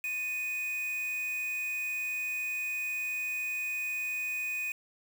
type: tone with quantisation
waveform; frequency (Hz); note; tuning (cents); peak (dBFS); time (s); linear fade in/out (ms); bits
triangle; 2489; D#7; 0; -30; 0.04-4.72; 2; 7
effects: none